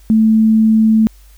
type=tone; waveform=sine; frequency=220 Hz; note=A3; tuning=in tune; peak=-7 dBFS; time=0.1-1.07 s; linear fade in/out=0 ms; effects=added 50 Hz sine -40 dBFS peak until 1.37 s + white hiss -51 dBFS RMS until 1.37 s